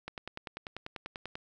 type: click train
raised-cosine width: 0.3 ms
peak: -23 dBFS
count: 14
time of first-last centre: 0.08-1.355 s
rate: 10.2 Hz
effects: none